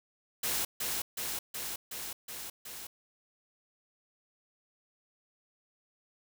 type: noise with echo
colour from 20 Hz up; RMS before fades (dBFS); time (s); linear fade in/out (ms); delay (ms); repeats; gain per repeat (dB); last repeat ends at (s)
white; -32; 0.43-0.65; 5; 370; 6; -2; 2.87
effects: none